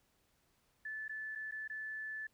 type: tone with dropouts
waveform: sine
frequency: 1743 Hz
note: A6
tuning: 17 cents flat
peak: -40 dBFS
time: 0.85-2.27 s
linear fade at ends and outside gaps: 5 ms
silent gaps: 1.081-1.093 / 1.352-1.356 / 1.512-1.521 / 1.678-1.698 s
effects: pink hiss -75 dBFS RMS until 2.33 s